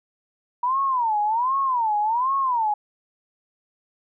sine tone with vibrato, 955 Hz, A#5, 42 cents sharp, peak -19 dBFS, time 0.63-2.74 s, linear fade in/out 5 ms, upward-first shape sine, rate 1.3 Hz, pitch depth 240 cents each way, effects none

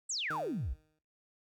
sine exponential sweep, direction down, 8372 to 49 Hz, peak -33 dBFS, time 0.09-0.74 s, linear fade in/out 10 ms
15% pulse tone with exponential decay, 154.8 Hz, D#3, 9 cents flat, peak -33 dBFS, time 0.3-0.99 s, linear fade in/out 5 ms, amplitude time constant 150 ms
effects noise-tail reverb RT60 0.4 s tail -21 dB re dry

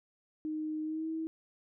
sine tone with pitch glide, 309.7 to 321.2 Hz, D#4 to E4, -8 to -45 cents, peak -33 dBFS, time 0.45-1.27 s, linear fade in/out 0 ms, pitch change +63 cents, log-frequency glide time 0.83-1.08 s, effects none

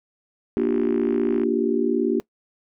sine chord, G minor seventh, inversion first, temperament just, 235.2 / 294 / 352.8 / 392 Hz, Bb3 / D4 / F4 / G4, +16 / +2 / +18 / 0 cents, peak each -24 dBFS, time 0.57-2.2 s, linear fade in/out 0 ms
click train, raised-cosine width 0.5 ms, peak -23 dBFS, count 48, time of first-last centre 0.58-1.435 s, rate 55 Hz
effects noise-tail reverb RT60 0.1 s tail -22 dB re dry

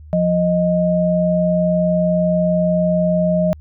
sine tone pair together, 175.84 / 622.3 Hz, F3 / D#5, +12 / 0 cents, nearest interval octave + minor seventh, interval 2188 cents, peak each -16 dBFS, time 0.13-3.53 s, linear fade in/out 0 ms, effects added 76 Hz sine -36 dBFS peak until 3.6 s

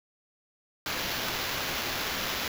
white noise with sample-and-hold, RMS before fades -32 dBFS, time 0.86-2.48 s, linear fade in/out 2 ms, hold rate 8820 Hz, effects none

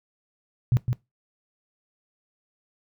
sine tone with echo, 123.1 Hz, B2, 5 cents flat, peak -16 dBFS, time 0.72-0.77 s, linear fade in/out 0 ms, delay 160 ms, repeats 1, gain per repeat -5 dB, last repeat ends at 0.93 s, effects noise-tail reverb RT60 0.2 s tail -20 dB re dry

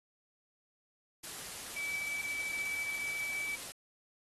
sine tone in noise, 2302 Hz, D7, 35 cents flat, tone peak -35 dBFS, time 1.76-3.56 s, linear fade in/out 10 ms, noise white, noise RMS -44 dBFS, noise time 1.23-3.72 s, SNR +6 dB, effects AAC 32 kbps

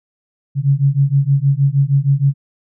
sine beating tone pair, 136 / 142.4 Hz, C#3 / C#3, -33 / +47 cents, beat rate 6.4 Hz, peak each -14 dBFS, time 0.55-2.34 s, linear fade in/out 50 ms, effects none

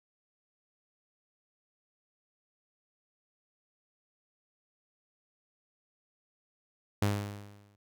sawtooth tone with exponential decay, 102.1 Hz, G#2, 29 cents flat, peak -20 dBFS, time 7.02-7.76 s, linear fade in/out 5 ms, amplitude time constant 160 ms, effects none

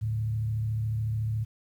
sine tone with frequency modulation, 110 Hz, A2, in tune, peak -26 dBFS, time 0.01-1.45 s, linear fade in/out 20 ms, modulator 33.9 Hz, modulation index 0.42, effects 10-bit

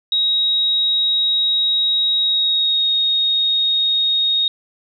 sine tone with pitch glide, 3800 to 3733 Hz, A#7 to A#7, +33 to +2 cents, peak -14 dBFS, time 0.12-4.48 s, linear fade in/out 2 ms, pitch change -31 cents, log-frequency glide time 2.18-2.9 s, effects none

